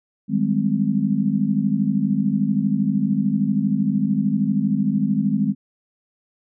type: chord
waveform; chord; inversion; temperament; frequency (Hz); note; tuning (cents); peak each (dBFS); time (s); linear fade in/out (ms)
sine; Ab major seventh; second; just; 155.74 / 194.67 / 207.7 / 259.6; Eb3 / G3 / Ab3 / C4; +2 / -12 / 0 / -13; -26 / -23 / -20 / -24; 0.28-5.55; 50
effects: none